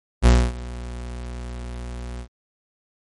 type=tone with ADSR envelope; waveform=40% pulse; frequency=60.4 Hz; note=B1; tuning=38 cents flat; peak=-8 dBFS; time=0.22-2.28 s; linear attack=40 ms; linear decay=260 ms; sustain=-21 dB; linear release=79 ms; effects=MP3 48 kbps